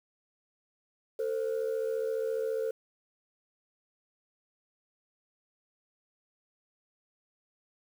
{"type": "tone pair together", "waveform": "sine", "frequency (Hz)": [448.7, 523.3], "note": ["A4", "C5"], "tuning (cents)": [34, 0], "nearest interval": "minor third", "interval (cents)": 266, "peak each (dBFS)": [-29, -32], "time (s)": [1.19, 2.71], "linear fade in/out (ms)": 5, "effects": ["tanh soft clip ceiling -25 dBFS", "9-bit"]}